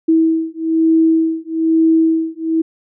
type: beating tone pair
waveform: sine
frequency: 323.2 / 324.3 Hz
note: E4 / E4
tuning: -34 / -28 cents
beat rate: 1.1 Hz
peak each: -14 dBFS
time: 0.08-2.62 s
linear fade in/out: 10 ms
effects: none